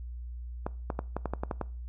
clicks, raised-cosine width 1 ms, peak -17 dBFS, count 9, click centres 0.665 / 0.902 / 0.991 / 1.166 / 1.257 / 1.336 / 1.435 / 1.512 / 1.613 s, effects noise-tail reverb RT60 0.4 s tail -21 dB re dry + added 60 Hz sine -37 dBFS peak until 1.88 s

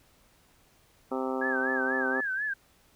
harmonic tone, 130.81 Hz, C3, in tune, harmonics 2 / 3 / 4 / 5 / 6 / 7 / 8 / 9 / 10, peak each -33 / -34 / -35 / -42 / -38 / -40 / -48 / -41 / -42 dBFS, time 1.11-2.21 s, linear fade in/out 10 ms
sine tone with vibrato, 1623 Hz, G#6, 40 cents flat, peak -28 dBFS, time 1.41-2.54 s, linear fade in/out 10 ms, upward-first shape sine, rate 4.1 Hz, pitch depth 120 cents each way
effects pink hiss -63 dBFS RMS until 2.95 s

